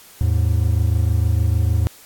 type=tone pair together; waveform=triangle; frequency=79.34 / 105.9 Hz; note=D#2 / G#2; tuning=+34 / +34 cents; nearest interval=perfect fourth; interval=500 cents; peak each=-15 / -16 dBFS; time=0.21-1.87 s; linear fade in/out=0 ms; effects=white hiss -45 dBFS RMS until 2.05 s + AAC 64 kbps